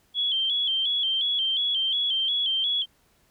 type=tone with vibrato; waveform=sine; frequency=3252 Hz; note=G#7; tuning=37 cents flat; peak=-22 dBFS; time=0.14-2.86 s; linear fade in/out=50 ms; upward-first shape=square; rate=2.8 Hz; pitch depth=60 cents each way; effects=pink hiss -64 dBFS RMS until 3.3 s